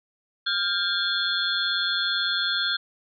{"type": "tone cluster", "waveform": "sine", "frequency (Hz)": [1400, 1588, 3341, 3519, 4246], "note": ["F6", "G6", "G#7", "A7", "C8"], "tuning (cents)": [4, 22, 10, 0, 25], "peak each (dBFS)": -29, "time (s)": [0.46, 2.77], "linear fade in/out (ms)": 10, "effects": []}